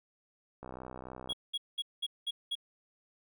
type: click train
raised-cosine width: 1 ms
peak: -30 dBFS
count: 45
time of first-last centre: 0.63-1.322 s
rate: 63.6 Hz
type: tone bursts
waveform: triangle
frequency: 3322 Hz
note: G#7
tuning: in tune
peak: -30 dBFS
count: 6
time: 1.29-2.554 s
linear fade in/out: 10 ms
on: 44 ms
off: 200 ms
effects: none